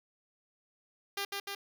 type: tone with echo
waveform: 5% pulse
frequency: 399.4 Hz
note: G4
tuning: 32 cents sharp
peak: -22 dBFS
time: 1.17-1.25 s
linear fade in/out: 5 ms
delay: 150 ms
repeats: 2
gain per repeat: -2 dB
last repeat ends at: 1.55 s
effects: none